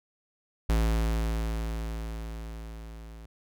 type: tone with level ramp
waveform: square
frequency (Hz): 55.4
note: A1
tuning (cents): +13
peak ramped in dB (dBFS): -22 to -44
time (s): 0.69-3.26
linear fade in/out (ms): 5
effects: none